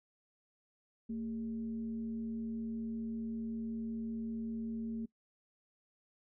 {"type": "tone with frequency modulation", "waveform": "sine", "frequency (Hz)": 226.3, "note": "A3", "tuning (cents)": 49, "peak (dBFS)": -36, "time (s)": [1.09, 5.06], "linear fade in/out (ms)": 10, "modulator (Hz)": 179, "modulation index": 0.28, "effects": ["noise-tail reverb RT60 0.1 s tail -23 dB re dry"]}